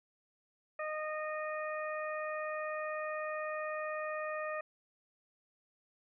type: harmonic tone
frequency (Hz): 616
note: D#5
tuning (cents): -17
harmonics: 1 / 2 / 3 / 4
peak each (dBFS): -38 / -41 / -43 / -48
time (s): 0.79-4.61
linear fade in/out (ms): 5
effects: none